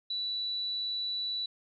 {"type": "tone", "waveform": "sine", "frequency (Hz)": 3951, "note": "B7", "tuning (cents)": 0, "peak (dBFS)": -31, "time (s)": [0.1, 1.46], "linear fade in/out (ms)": 5, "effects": []}